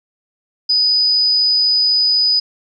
sine tone, 4978 Hz, D#8, in tune, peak -11 dBFS, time 0.69-2.4 s, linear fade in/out 10 ms, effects none

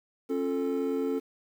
triangle chord, Db augmented, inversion none, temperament equal with one note detuned, 271.5 / 349.2 / 440 Hz, Db4 / F4 / A4, -36 / 0 / 0 cents, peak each -28 / -34 / -28 dBFS, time 0.29-1.2 s, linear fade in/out 20 ms, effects 9-bit

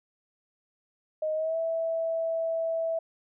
sine tone with pitch glide, 622.3 to 655.9 Hz, D#5 to E5, 0 to -9 cents, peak -26 dBFS, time 1.22-2.99 s, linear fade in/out 5 ms, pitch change +91 cents, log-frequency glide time 1.34-1.57 s, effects none

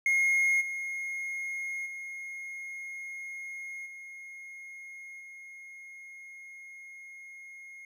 triangle tone with level steps, 2148 Hz, C7, 45 cents sharp, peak -21 / -31 / -36 / -41 / -43 dBFS, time 0.06-7.85 s, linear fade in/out 2 ms, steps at 0.6 / 1.85 / 3.85 / 5.19 s, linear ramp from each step 20 ms, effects none

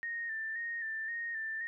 sine tone with vibrato, 1818 Hz, A#6, 44 cents flat, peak -35 dBFS, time 0.03-1.67 s, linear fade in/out 0 ms, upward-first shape square, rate 1.9 Hz, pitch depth 39 cents each way, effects none

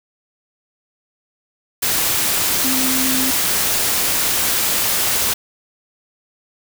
sine tone in noise, 260.3 Hz, C4, 9 cents flat, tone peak -21 dBFS, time 2.64-3.31 s, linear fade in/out 10 ms, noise white, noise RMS -18 dBFS, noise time 1.82-5.34 s, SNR -6 dB, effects none

